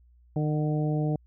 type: harmonic tone with a mistuned harmonic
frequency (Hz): 152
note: D#3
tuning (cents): -40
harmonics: 1 / 2 / 3 / 4 / 5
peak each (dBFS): -25 / -31 / -35 / -37 / -39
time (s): 0.36-1.16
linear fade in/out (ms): 2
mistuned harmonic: 5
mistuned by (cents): -29
effects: added 60 Hz sine -55 dBFS peak until 1.26 s